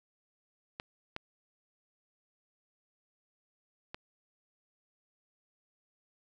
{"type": "clicks", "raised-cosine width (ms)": 0.3, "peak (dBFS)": [-22, -21, -24], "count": 3, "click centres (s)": [0.799, 1.164, 3.945], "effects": []}